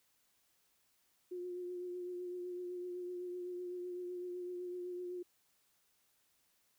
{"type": "tone with vibrato", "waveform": "sine", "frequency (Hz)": 357.8, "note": "F4", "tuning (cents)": 42, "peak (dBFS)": -40, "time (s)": [1.31, 5.23], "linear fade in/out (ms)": 10, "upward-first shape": "triangle", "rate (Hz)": 7.9, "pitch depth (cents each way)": 27, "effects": ["white hiss -75 dBFS RMS until 6.78 s"]}